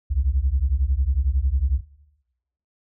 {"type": "beating tone pair", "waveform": "sine", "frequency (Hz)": [61.74, 72.74], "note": ["B1", "D2"], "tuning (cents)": [0, -16], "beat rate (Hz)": 11, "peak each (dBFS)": -20, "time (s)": [0.1, 1.81], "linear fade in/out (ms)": 20, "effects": ["noise-tail reverb RT60 0.9 s tail -20 dB re dry", "tanh soft clip ceiling -12 dBFS"]}